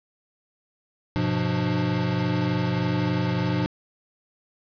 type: tone cluster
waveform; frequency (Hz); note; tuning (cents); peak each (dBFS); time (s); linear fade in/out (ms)
square; 100.8 / 124.3 / 175.9 / 300.8; G2 / B2 / F3 / D4; +49 / +12 / +13 / +42; -32 / -27 / -27 / -30; 1.16-3.66; 0
effects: resampled to 11025 Hz + 8-bit